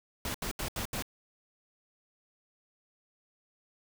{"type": "noise bursts", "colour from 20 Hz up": "pink", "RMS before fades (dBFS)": -35, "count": 5, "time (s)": [0.25, 1.024], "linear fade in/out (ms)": 2, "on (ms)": 94, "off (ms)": 76, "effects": []}